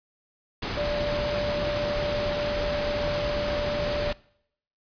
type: tone in noise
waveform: sine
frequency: 587.3 Hz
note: D5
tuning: in tune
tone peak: -26 dBFS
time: 0.77-4.12 s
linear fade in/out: 5 ms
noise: pink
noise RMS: -30 dBFS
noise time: 0.62-4.13 s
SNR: +1 dB
effects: noise-tail reverb RT60 0.7 s tail -22 dB re dry + resampled to 11025 Hz